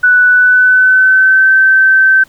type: tone with pitch glide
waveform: sine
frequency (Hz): 1484 to 1546.1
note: F#6 to G6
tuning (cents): +5 to -24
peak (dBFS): -4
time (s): 0.03-2.24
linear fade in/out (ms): 10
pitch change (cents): +71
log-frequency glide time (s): 0.28-1.51
effects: pink hiss -46 dBFS RMS until 2.28 s